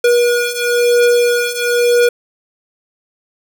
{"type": "beating tone pair", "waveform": "square", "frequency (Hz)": [480.6, 481.6], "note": ["B4", "B4"], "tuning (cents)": [-47, -44], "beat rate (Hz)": 1, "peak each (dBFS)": [-16, -13], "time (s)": [0.04, 2.09], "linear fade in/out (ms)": 5, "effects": []}